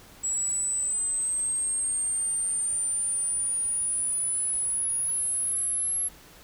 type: exponential sweep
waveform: sine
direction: up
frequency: 7740 to 11175 Hz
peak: -23 dBFS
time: 0.23-6.09 s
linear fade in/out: 20 ms
effects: tanh soft clip ceiling -23 dBFS + pink hiss -51 dBFS RMS until 6.43 s